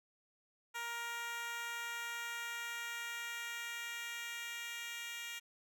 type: tone with high-pass filter sweep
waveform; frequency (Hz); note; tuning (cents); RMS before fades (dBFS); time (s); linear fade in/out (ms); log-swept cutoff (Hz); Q
10% pulse; 469.5; A#4; +12; -43; 0.74-5.4; 20; 1000 to 2400; 1.2
effects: none